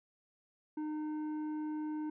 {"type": "tone with tanh clipping", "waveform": "triangle", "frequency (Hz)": 305.8, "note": "D#4", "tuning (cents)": -30, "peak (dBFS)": -37, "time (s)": [0.77, 2.1], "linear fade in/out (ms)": 5, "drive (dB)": 12, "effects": []}